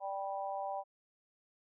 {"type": "harmonic tone", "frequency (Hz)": 196, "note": "G3", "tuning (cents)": 0, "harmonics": [3, 4, 5], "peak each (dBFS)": [-41, -38, -44], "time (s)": [0, 0.84], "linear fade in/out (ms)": 50, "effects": []}